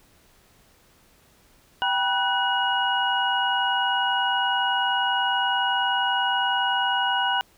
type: tone cluster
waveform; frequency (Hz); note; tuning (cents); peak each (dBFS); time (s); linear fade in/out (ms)
sine; 781 / 969 / 1488 / 2896; G5 / B5 / F#6 / F#7; -7 / -33 / +9 / -38; -26; 1.82-7.41; 0
effects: pink hiss -58 dBFS RMS until 7.57 s